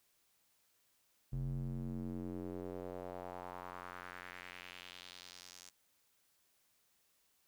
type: tone with band-pass filter sweep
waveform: square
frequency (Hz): 45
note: F#1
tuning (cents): -47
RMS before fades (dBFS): -45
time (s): 1.32-5.7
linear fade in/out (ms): 10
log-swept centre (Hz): 120 to 6700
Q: 2
effects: white hiss -75 dBFS RMS until 7.47 s